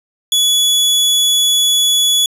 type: tone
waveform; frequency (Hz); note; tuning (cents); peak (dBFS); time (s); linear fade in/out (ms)
sawtooth; 3400; G#7; +40; -7; 0.32-2.26; 2
effects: resampled to 32000 Hz + 8-bit

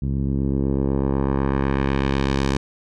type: tone with low-pass filter sweep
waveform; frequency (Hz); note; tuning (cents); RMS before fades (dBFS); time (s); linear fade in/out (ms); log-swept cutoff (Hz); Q
10% pulse; 68; C#2; -33; -21; 0.02-2.57; 5; 160 to 6600; 0.97
effects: none

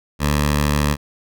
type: tone with notch filter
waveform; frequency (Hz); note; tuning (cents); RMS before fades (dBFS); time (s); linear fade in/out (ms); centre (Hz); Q
10% pulse; 73.42; D2; 0; -18; 0.19-0.97; 50; 360; 1.2
effects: none

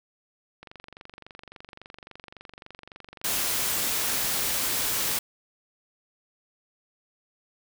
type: click train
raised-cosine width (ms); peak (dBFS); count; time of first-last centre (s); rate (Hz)
0.3; -27; 75; 0.63-3.766; 23.6
type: noise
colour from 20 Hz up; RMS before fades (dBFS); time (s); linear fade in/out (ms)
white; -27; 3.24-5.19; 5
effects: none

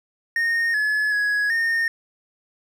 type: tone with pitch steps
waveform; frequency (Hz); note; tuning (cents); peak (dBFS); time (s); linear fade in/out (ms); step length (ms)
triangle; 1846 / 1708 / 1672 / 1833; A#6 / G#6 / G#6 / A#6; -17 / +48 / +11 / -30; -17; 0.36-1.88; 2; 380
effects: none

